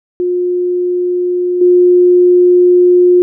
sine tone with level steps, 357.5 Hz, F4, 41 cents sharp, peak -11 / -4 dBFS, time 0.2-3.22 s, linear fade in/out 0 ms, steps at 1.61 s, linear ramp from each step 5 ms, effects none

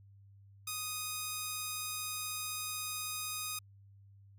5% pulse tone, 1244.5 Hz, D#6, in tune, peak -25 dBFS, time 0.67-3.59 s, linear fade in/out 5 ms, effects added 99 Hz sine -56 dBFS peak until 4.38 s

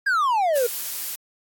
triangle exponential sweep, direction down, 1661.2 to 459.5 Hz, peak -16 dBFS, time 0.06-0.67 s, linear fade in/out 10 ms
blue noise, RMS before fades -29 dBFS, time 0.55-1.16 s, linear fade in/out 10 ms
effects AAC 64 kbps

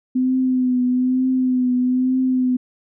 sine tone with vibrato, 254.2 Hz, C4, 50 cents flat, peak -15 dBFS, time 0.15-2.57 s, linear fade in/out 10 ms, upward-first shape triangle, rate 1.1 Hz, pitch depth 38 cents each way, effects none

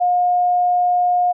sine tone, 715 Hz, F5, 41 cents sharp, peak -13 dBFS, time 0-1.33 s, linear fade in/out 20 ms, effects none

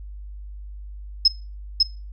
sine tone with echo, 5160 Hz, E8, 38 cents flat, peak -10 dBFS, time 1.25-1.28 s, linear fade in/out 5 ms, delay 550 ms, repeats 1, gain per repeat -2 dB, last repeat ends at 1.83 s, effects noise-tail reverb RT60 0.3 s tail -21 dB re dry + added 50 Hz sine -34 dBFS peak until 2.12 s

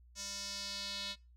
square tone with band-pass filter sweep, 199.1 Hz, G3, 27 cents sharp, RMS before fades -42 dBFS, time 0.15-1.16 s, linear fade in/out 50 ms, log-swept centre 6000 to 3900 Hz, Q 3.3, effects noise-tail reverb RT60 0.3 s tail -22 dB re dry + added 60 Hz sine -58 dBFS peak until 1.36 s

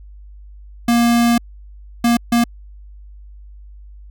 square tone bursts at uneven times, 236 Hz, A#3, 22 cents sharp, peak -12 dBFS, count 3, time 0.88-1.38 / 2.04-2.17 / 2.32-2.44 s, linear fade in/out 5 ms, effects added 50 Hz sine -36 dBFS peak until 4.1 s

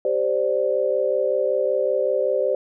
sine chord, G suspended fourth, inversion none, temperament just, 392 / 522.7 / 588 Hz, G4 / C5 / D5, 0 / -2 / +2 cents, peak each -25 / -21 / -23 dBFS, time 0.05-2.55 s, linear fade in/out 2 ms, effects none

